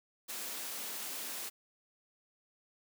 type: high-pass noise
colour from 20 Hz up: white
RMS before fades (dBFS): -41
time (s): 0.28-1.5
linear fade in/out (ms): 20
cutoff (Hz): 180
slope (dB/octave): 48
effects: none